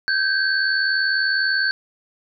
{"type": "tone cluster", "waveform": "sine", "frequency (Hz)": [1554, 1634, 4449], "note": ["G6", "G#6", "C#8"], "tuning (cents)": [-16, -29, 5], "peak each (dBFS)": [-19, -25, -24], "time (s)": [0.08, 1.71], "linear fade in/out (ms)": 0, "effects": []}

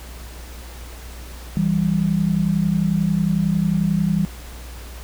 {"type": "tone pair together", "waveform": "sine", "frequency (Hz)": [164.4, 195.51], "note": ["E3", "G3"], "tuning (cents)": [-4, -4], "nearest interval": "minor third", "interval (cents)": 300, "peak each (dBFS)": -19, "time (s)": [1.57, 4.25], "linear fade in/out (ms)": 0, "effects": ["added 60 Hz sine -34 dBFS peak until 5.03 s", "pink hiss -41 dBFS RMS until 5.03 s"]}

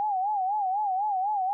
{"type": "tone with vibrato", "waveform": "sine", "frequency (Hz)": 795, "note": "G5", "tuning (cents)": 24, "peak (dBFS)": -24, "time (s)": [0, 1.53], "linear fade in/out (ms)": 0, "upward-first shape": "sine", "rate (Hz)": 4, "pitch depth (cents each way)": 130, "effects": []}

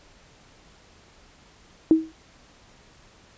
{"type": "tone with exponential decay", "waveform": "sine", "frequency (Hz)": 319.9, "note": "D#4", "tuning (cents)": 48, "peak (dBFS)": -9, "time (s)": [1.91, 2.12], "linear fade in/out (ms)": 1, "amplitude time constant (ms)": 45, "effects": ["pink hiss -54 dBFS RMS until 3.37 s", "resampled to 16000 Hz"]}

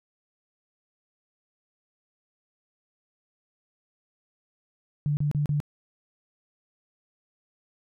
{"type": "tone bursts", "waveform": "sine", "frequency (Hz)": 146.83, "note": "D3", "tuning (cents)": 0, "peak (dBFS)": -22, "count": 4, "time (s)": [5.06, 5.602], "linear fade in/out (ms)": 0, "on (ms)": 110, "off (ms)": 34, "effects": []}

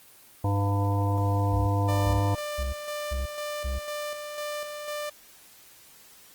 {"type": "harmonic tone", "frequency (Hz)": 100.1, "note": "G2", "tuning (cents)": 37, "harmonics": [1, 3, 5, 7, 9, 10], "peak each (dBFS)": [-23, -32, -34, -34, -34, -36], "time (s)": [0.44, 2.35], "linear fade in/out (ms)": 5}
{"type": "tone bursts", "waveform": "triangle", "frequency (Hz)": 65.5, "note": "C2", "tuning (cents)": 2, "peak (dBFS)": -25, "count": 5, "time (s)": [1.52, 3.79], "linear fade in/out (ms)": 10, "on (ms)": 150, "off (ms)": 380}
{"type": "tone with tremolo", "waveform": "sawtooth", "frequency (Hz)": 594, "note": "D5", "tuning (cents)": 20, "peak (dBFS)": -27, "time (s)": [1.88, 5.1], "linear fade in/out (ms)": 10, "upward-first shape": "square", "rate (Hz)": 2, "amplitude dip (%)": 40}
{"effects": ["white hiss -53 dBFS RMS until 6.34 s", "Opus 24 kbps"]}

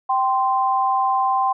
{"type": "tone pair together", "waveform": "sine", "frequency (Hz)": [780, 1041.2], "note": ["G5", "C6"], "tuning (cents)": [-9, -9], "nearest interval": "perfect fourth", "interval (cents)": 500, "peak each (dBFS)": -19, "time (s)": [0.09, 1.53], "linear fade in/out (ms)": 10, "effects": []}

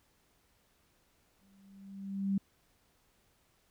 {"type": "tone with exponential growth", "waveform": "sine", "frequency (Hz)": 196, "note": "G3", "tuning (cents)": 0, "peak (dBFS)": -26, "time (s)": [1.41, 2.38], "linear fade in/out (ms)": 5, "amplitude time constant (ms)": 210, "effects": ["pink hiss -71 dBFS RMS until 3.7 s"]}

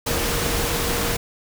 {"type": "tone in noise", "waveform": "sine", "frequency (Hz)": 470.3, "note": "A#4", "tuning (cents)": 15, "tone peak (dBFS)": -30, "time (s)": [0.06, 1.17], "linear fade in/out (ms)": 10, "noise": "pink", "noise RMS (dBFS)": -23, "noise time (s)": [0.06, 1.17], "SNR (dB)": -10, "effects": []}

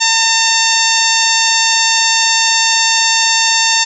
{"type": "harmonic tone", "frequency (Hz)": 904, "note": "A5", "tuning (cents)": 47, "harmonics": [1, 2, 3, 4, 5, 6, 7, 8], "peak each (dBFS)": [-18, -18, -18, -18, -18, -18, -18, -18], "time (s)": [0, 3.85], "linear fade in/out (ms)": 20, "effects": []}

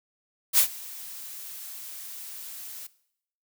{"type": "noise with ADSR envelope", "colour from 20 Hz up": "blue", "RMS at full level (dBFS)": -17, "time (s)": [0.53, 2.87], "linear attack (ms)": 52, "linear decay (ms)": 90, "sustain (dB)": -23, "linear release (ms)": 7, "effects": ["noise-tail reverb RT60 0.7 s tail -19 dB re dry"]}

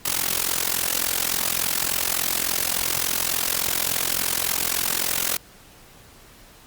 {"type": "noise with amplitude modulation", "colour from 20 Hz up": "white", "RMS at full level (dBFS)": -20, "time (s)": [0.05, 5.37], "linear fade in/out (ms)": 5, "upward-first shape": "sine", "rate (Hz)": 43.5, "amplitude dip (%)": 85, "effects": ["pink hiss -49 dBFS RMS until 6.66 s", "Opus 48 kbps"]}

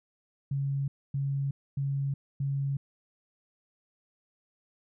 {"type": "tone bursts", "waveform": "sine", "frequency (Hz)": 138.59, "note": "C#3", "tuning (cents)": 0, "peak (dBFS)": -27, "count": 4, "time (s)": [0.51, 2.77], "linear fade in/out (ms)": 5, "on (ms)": 370, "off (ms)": 260, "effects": []}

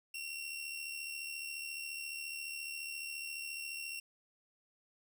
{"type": "tone with amplitude modulation", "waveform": "sawtooth", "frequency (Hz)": 2734, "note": "F7", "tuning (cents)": -37, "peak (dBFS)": -35, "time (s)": [0.14, 4], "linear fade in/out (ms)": 5, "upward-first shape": "sine", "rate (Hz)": 74.4, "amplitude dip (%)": 50, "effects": []}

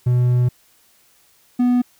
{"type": "tone pair in turn", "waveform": "triangle", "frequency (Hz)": [123.47, 246.3], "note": ["B2", "B3"], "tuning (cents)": [0, -5], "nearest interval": "octave", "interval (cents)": 1195, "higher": "second", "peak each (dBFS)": -11, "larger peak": "neither", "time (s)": [[0.06, 0.49], [1.59, 1.82]], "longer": "first", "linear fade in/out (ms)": 10, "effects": ["white hiss -56 dBFS RMS until 1.99 s"]}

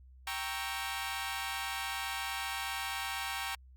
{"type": "chord", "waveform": "15% pulse", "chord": "G diminished seventh", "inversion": "none", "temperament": "equal", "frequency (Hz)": [784, 932.3, 1108.7, 1318.5], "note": ["G5", "Bb5", "Db6", "Fb6"], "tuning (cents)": [0, 0, 0, 0], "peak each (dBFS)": [-33, -34, -35, -38], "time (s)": [0.27, 3.55], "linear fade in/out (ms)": 2, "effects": ["added 64 Hz sine -53 dBFS peak until 3.76 s", "Opus 48 kbps"]}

